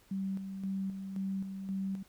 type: tone with tremolo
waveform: sine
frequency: 193.1 Hz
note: G3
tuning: 26 cents flat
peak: -32 dBFS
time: 0.11-2.03 s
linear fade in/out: 5 ms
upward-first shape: square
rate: 1.9 Hz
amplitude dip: 50%
effects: pink hiss -64 dBFS RMS until 2.08 s